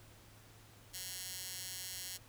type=tone with high-pass filter; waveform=15% pulse; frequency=184.6 Hz; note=F#3; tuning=4 cents flat; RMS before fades=-45 dBFS; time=0.93-2.18 s; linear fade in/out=20 ms; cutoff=4600 Hz; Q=0.7; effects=added 107 Hz sine -61 dBFS peak until 2.28 s + pink hiss -61 dBFS RMS until 2.28 s